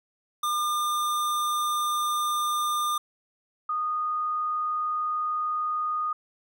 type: tone pair in turn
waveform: square / sine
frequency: 1203 / 1233.3 Hz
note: D6 / D#6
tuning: +41 / -16 cents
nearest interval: unison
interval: 43 cents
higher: second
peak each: -25 dBFS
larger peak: neither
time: 0.43-2.98 / 3.69-6.13 s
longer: first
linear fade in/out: 5 ms
effects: none